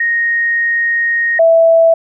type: tone pair in turn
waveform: sine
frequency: 1864.7 / 659.3 Hz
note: A#6 / E5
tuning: 0 / 0 cents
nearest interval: octave + tritone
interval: 1800 cents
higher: first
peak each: -11 / -5 dBFS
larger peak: second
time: 0-1.39 / 1.39-1.94 s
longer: first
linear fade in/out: 5 ms
effects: none